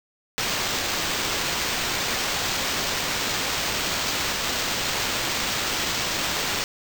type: noise with sample-and-hold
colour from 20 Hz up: blue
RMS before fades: -26 dBFS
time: 0.38-6.64 s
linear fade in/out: 0 ms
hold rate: 11025 Hz
effects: none